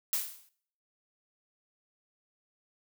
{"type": "noise with exponential decay", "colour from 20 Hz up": "blue", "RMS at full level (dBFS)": -27, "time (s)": [0.13, 0.49], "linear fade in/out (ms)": 1, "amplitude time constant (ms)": 78, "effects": ["noise-tail reverb RT60 0.6 s tail -20 dB re dry"]}